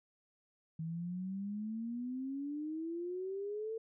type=exponential sweep; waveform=sine; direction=up; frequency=159.1 to 453.1 Hz; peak=-37 dBFS; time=0.79-3.78 s; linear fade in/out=5 ms; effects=none